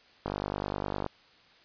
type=click train; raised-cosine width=1 ms; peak=-17 dBFS; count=41; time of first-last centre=0.26-1.063 s; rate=49.8 Hz; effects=white hiss -59 dBFS RMS until 1.64 s + resampled to 11025 Hz